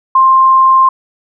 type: tone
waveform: sine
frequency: 1054 Hz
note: C6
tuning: 12 cents sharp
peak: -4 dBFS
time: 0.15-0.89 s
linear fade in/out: 5 ms
effects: none